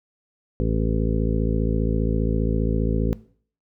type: harmonic tone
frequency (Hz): 55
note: A1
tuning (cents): 0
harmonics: 1 / 2 / 3 / 4 / 5 / 7 / 8 / 9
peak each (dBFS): -23 / -26 / -28 / -29 / -30 / -31 / -32 / -33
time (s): 0.6-3.13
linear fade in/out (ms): 0
effects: noise-tail reverb RT60 0.5 s tail -19 dB re dry